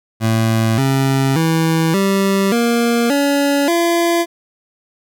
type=tone with pitch steps; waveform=25% pulse; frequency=112.3 / 135.1 / 162.53 / 195.53 / 235.2 / 283 / 340.4 Hz; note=A2 / C#3 / E3 / G3 / A#3 / C#4 / F4; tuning=+36 / -44 / -24 / -4 / +16 / +36 / -44 cents; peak=-9 dBFS; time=0.2-4.26 s; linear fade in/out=50 ms; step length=580 ms; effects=none